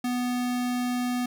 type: tone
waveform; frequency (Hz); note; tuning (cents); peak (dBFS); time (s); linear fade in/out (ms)
square; 246.9; B3; 0; -26; 0.04-1.26; 5
effects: none